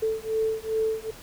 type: beating tone pair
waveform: sine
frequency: 440 / 442.5 Hz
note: A4 / A4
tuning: 0 / +10 cents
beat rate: 2.5 Hz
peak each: -27 dBFS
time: 0.02-1.11 s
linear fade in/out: 10 ms
effects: pink hiss -46 dBFS RMS until 1.22 s